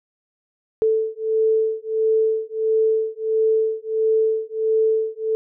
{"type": "beating tone pair", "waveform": "sine", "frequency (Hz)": [440, 441.5], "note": ["A4", "A4"], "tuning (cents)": [0, 6], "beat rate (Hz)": 1.5, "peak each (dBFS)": -20, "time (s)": [0.82, 5.35], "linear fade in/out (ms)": 0, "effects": []}